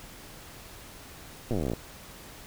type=slowing click train; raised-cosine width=2 ms; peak=-17 dBFS; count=19; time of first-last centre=1.51-1.735 s; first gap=8 ms; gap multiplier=1.05; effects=pink hiss -47 dBFS RMS until 2.46 s